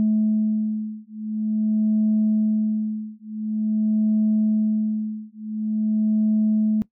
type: beating tone pair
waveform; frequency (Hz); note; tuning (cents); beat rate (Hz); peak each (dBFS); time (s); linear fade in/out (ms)
sine; 215.3 / 215.77; A3 / A3; -37 / -34; 0.47; -21; 0-6.82; 0
effects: noise-tail reverb RT60 0.1 s tail -19 dB re dry + tanh soft clip ceiling -12 dBFS